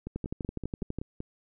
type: two click trains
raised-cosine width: 3 ms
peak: -23 / -20 dBFS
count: 7 / 11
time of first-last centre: 0.07-1.204 / 0.16-0.986 s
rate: 5.29 / 12.1 Hz
effects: none